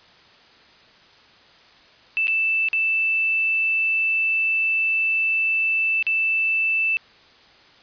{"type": "tone with dropouts", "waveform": "sine", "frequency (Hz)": 2647, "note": "E7", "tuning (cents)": 7, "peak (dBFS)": -18, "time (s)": [2.17, 6.97], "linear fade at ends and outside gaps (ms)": 0, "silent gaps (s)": [[2.271, 2.28], [2.686, 2.731], [6.026, 6.067]], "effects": ["white hiss -51 dBFS RMS until 7.82 s", "resampled to 11025 Hz"]}